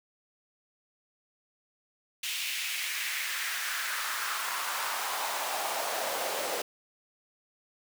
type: noise with high-pass filter sweep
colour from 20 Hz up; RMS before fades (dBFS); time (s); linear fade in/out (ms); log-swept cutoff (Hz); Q
pink; -33; 2.23-6.62; 5; 2800 to 510; 2.4
effects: none